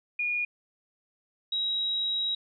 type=tone pair in turn; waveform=sine; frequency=2439 / 3837 Hz; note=D#7 / A#7; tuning=-35 / +49 cents; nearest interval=minor sixth; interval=784 cents; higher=second; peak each=-26 dBFS; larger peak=neither; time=0.19-0.45 / 1.52-2.35 s; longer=second; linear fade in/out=5 ms; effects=none